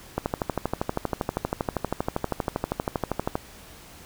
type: click train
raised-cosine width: 1 ms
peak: -10 dBFS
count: 41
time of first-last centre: 0.18-3.355 s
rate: 12.6 Hz
effects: pink hiss -47 dBFS RMS until 4.05 s